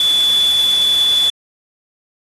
sine tone in noise, 3456 Hz, A7, 32 cents flat, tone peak -11 dBFS, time 0-1.3 s, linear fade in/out 2 ms, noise white, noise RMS -27 dBFS, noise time 0-1.3 s, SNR +13 dB, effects AAC 32 kbps

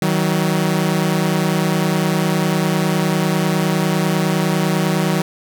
sawtooth tone pair together, 158.1 / 188.01 Hz, D#3 / F#3, +28 / +28 cents, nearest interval minor third, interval 300 cents, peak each -14 dBFS, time 0.02-5.22 s, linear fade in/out 2 ms, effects none

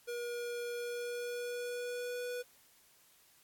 square tone with pitch glide, 478.9 to 490.7 Hz, A#4 to B4, +47 to -11 cents, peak -38 dBFS, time 0.07-2.43 s, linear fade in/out 20 ms, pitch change +42 cents, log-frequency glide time 0.73-2.25 s, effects white hiss -65 dBFS RMS until 3.43 s + AAC 64 kbps

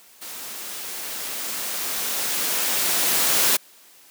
white noise with level ramp, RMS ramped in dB -36 to -18 dBFS, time 0.21-3.57 s, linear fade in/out 10 ms, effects white hiss -51 dBFS RMS until 4.1 s + high-pass 200 Hz 12 dB/octave

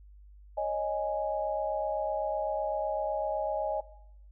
sine chord, C# suspended second, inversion none, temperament equal, 554.4 / 622.3 / 830.6 Hz, C#5 / D#5 / G#5, 0 / 0 / 0 cents, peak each -35 / -31 / -33 dBFS, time 0.57-3.81 s, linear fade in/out 10 ms, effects noise-tail reverb RT60 0.8 s tail -18 dB re dry + added 50 Hz sine -50 dBFS peak until 4.31 s

